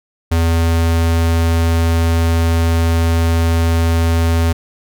square tone, 83 Hz, E2, 12 cents sharp, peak -12 dBFS, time 0.31-4.53 s, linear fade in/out 10 ms, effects none

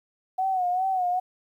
sine tone with vibrato, 740 Hz, F#5, in tune, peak -22 dBFS, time 0.38-1.2 s, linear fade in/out 10 ms, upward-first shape sine, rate 2.5 Hz, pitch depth 68 cents each way, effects 10-bit

